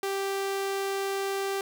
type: tone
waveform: sawtooth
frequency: 392 Hz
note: G4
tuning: in tune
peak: -24 dBFS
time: 0.03-1.61 s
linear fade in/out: 2 ms
effects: none